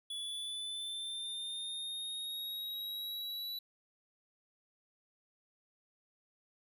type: linear sweep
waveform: square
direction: up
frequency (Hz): 3415 to 3951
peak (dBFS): -39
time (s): 0.1-3.59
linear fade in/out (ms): 5
effects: none